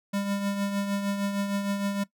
square tone with tremolo, 200 Hz, G3, 35 cents sharp, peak -25 dBFS, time 0.13-2.04 s, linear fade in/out 10 ms, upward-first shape triangle, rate 6.5 Hz, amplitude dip 55%, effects noise-tail reverb RT60 0.1 s tail -18 dB re dry

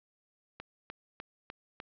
click train, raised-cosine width 0.3 ms, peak -25 dBFS, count 5, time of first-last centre 0.6-1.801 s, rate 3.33 Hz, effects low-pass 4000 Hz 12 dB/octave

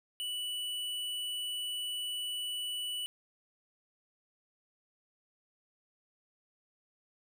triangle tone with tanh clipping, 2960 Hz, F#7, in tune, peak -36 dBFS, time 0.2-3.06 s, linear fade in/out 0 ms, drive 18 dB, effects none

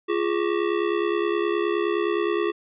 square ring-modulated tone, 380 Hz, F#4, 46 cents sharp, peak -19 dBFS, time 0.08-2.52 s, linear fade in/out 20 ms, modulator 34.8 Hz, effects resampled to 8000 Hz

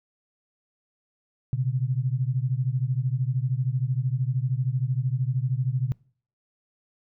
sine beating tone pair, 123.47 / 136.47 Hz, B2 / C#3, 0 / -27 cents, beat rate 13 Hz, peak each -25 / -26 dBFS, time 1.53-5.92 s, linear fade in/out 0 ms, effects noise-tail reverb RT60 0.5 s tail -25 dB re dry

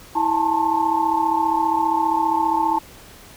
sine tone cluster, 326.7 / 860 / 895 / 1071 Hz, E4 / A5 / A5 / C6, -15 / -40 / +29 / +40 cents, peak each -25 / -22 / -19 / -28 dBFS, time 0.15-2.79 s, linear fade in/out 10 ms, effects pink hiss -44 dBFS RMS until 3.36 s

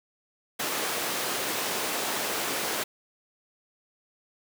pink high-pass noise, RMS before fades -30 dBFS, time 0.59-2.84 s, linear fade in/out 10 ms, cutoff 350 Hz, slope 12 dB/octave, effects none

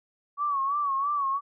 sine tone with vibrato, 1127 Hz, C#6, 28 cents sharp, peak -24 dBFS, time 0.37-1.41 s, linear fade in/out 50 ms, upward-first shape sine, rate 3 Hz, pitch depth 81 cents each way, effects none

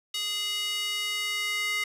square tone with high-pass filter sweep, 415.3 Hz, G#4, in tune, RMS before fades -30 dBFS, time 0.14-1.84 s, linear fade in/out 5 ms, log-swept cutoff 3200 to 2100 Hz, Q 3.1, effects resampled to 32000 Hz

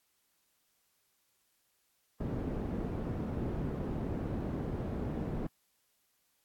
white low-pass noise, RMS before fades -36 dBFS, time 2.2-5.47 s, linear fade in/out 5 ms, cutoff 280 Hz, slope 12 dB/octave, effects white hiss -75 dBFS RMS until 6.44 s + AAC 64 kbps

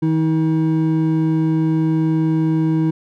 triangle tone pair together, 159.2 / 318.4 Hz, D#3 / D#4, +40 / +40 cents, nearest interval octave, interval 1200 cents, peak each -15 dBFS, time 0.02-2.91 s, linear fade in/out 10 ms, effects none

